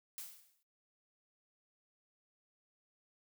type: noise with exponential decay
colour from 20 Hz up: blue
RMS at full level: -43 dBFS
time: 0.18-0.63 s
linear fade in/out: 0 ms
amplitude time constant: 97 ms
effects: noise-tail reverb RT60 0.3 s tail -22 dB re dry